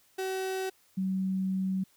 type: tone pair in turn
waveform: 35% pulse / sine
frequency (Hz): 378.9 / 189.45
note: F#4 / F#3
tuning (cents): +41 / +41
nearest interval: octave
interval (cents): 1200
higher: first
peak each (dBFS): -29 / -27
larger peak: second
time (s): 0.18-0.7 / 0.97-1.84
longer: second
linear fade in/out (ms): 10
effects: white hiss -65 dBFS RMS until 1.96 s